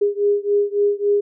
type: beating tone pair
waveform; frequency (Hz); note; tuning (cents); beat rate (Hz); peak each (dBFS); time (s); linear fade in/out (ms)
sine; 407 / 410.6; G#4 / G#4; -35 / -20; 3.6; -18 / -19; 0.01-1.21; 10
effects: none